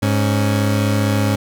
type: tone pair together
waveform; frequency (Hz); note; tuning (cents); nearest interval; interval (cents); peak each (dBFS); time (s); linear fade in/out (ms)
30% pulse; 103.91 / 277.4; G#2 / C#4; +1 / +1; octave + perfect fourth; 1700; -13 / -18; 0.02-1.36; 10
effects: none

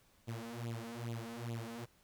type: tone with flanger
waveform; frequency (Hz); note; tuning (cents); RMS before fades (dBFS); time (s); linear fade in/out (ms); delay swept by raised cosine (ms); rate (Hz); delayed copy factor
sawtooth; 116.54; A#2; 0; -43; 0.27-1.86; 20; 0.27 to 4.67; 2.4; +1
effects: pink hiss -69 dBFS RMS until 2.03 s

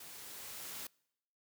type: noise with level ramp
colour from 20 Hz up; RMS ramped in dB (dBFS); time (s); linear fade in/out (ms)
white; -51 to -44; 0-0.87; 5
effects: noise-tail reverb RT60 0.8 s tail -26 dB re dry + high-pass 80 Hz 12 dB/octave

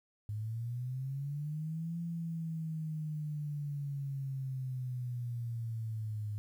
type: linear two-way sweep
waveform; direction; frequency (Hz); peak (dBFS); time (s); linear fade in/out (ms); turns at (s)
sine; up then down; 103.83 to 170 to 103.83; -35; 0.29-6.38; 0; 1.99
effects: 11-bit

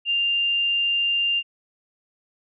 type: tone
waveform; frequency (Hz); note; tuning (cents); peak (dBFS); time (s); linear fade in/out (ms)
sine; 2794; F7; 0; -19; 0.05-1.43; 50
effects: none

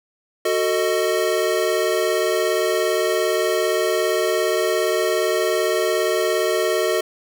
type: chord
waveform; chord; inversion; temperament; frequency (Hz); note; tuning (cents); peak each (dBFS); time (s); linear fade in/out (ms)
square; D# diminished; first; equal with one note detuned; 370 / 447.4 / 622.3; F#4 / A4 / D#5; 0 / +29 / 0; -23; 0.45-7.01; 5
effects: none

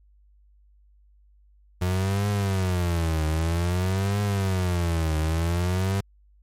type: tone with vibrato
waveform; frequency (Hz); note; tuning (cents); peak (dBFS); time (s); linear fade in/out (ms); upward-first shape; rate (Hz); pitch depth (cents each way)
35% pulse; 89.3; F2; +39; -20; 1.81-6.01; 10; triangle; 0.52; 250
effects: added 50 Hz sine -54 dBFS peak until 6.42 s + MP3 64 kbps

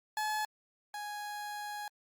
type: tone pair in turn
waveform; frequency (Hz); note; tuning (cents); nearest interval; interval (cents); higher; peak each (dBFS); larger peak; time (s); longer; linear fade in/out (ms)
30% pulse; 855 / 830.7; A5 / G#5; -50 / 0; unison; 50; first; -29 / -36; first; 0.17-0.45 / 0.94-1.88; second; 2
effects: Opus 48 kbps

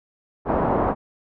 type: low-pass noise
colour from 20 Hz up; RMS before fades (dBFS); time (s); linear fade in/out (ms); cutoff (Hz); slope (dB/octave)
white; -21; 0.45-0.95; 50; 960; 24
effects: none

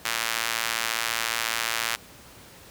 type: tone with high-pass filter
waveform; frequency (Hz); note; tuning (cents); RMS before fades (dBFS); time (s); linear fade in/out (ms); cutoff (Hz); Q
sawtooth; 114.5; A#2; -31; -28; 0.05-1.96; 5; 1600; 0.83
effects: pink hiss -48 dBFS RMS until 2.7 s + high-pass 60 Hz 12 dB/octave

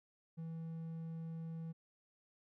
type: tone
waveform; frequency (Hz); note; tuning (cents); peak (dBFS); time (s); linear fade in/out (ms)
triangle; 163.4; E3; -15; -40; 0.37-1.73; 20
effects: none

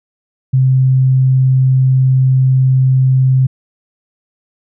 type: tone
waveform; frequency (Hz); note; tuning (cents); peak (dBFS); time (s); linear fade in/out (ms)
sine; 130.81; C3; 0; -7; 0.53-3.47; 10
effects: none

